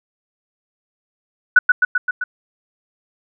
sine tone with echo, 1480 Hz, F#6, in tune, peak -4 dBFS, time 1.56-1.59 s, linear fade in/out 5 ms, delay 130 ms, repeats 5, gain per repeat -3 dB, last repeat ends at 2.24 s, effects none

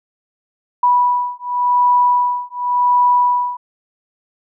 sine beating tone pair, 981 / 981.9 Hz, B5 / B5, -12 / -10 cents, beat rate 0.9 Hz, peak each -15 dBFS, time 0.83-3.57 s, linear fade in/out 5 ms, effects none

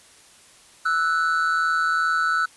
triangle tone pair together, 1318.5 / 1480.9 Hz, E6 / F#6, 0 / +1 cents, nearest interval major second, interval 201 cents, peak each -20 dBFS, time 0.85-2.46 s, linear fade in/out 10 ms, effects white hiss -51 dBFS RMS until 2.56 s + resampled to 24000 Hz

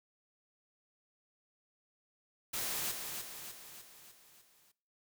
white noise with echo, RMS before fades -37 dBFS, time 2.53-2.92 s, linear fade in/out 10 ms, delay 300 ms, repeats 6, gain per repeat -5 dB, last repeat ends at 4.72 s, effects noise-tail reverb RT60 0.5 s tail -21 dB re dry

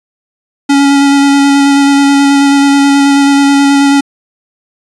square tone with vibrato, 280 Hz, C#4, 18 cents sharp, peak -5 dBFS, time 0.69-4.01 s, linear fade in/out 10 ms, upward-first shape square, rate 9.3 Hz, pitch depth 10 cents each way, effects resampled to 22050 Hz

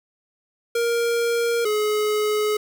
square tone pair in turn, 468.6 / 423.7 Hz, A#4 / G#4, +9 / +35 cents, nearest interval major second, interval 174 cents, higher first, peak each -20 dBFS, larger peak neither, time 0.75-1.65 / 1.65-2.57 s, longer second, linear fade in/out 5 ms, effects none

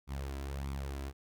sawtooth tone with flanger, 68.7 Hz, C#2, 15 cents flat, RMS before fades -39 dBFS, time 0.07-1.13 s, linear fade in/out 50 ms, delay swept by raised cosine 0.85 to 3.05 ms, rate 1.6 Hz, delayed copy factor +0.6, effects none

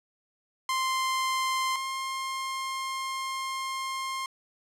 sawtooth tone pair in turn, 1046.5 / 1061.7 Hz, C6 / C6, 0 / +25 cents, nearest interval unison, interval 25 cents, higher second, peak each -22 / -27 dBFS, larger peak first, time 0.69-1.76 / 1.76-4.26 s, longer second, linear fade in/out 2 ms, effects low-pass 11000 Hz 12 dB/octave

